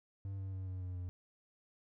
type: tone with pitch steps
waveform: triangle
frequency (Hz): 97.7 / 96.02 / 94.37 / 92.75 / 91.16 / 89.59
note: G2 / G2 / F#2 / F#2 / F#2 / F2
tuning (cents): -5 / -35 / +35 / +5 / -25 / +45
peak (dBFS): -37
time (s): 0.25-1.09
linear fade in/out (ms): 0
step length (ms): 140
effects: none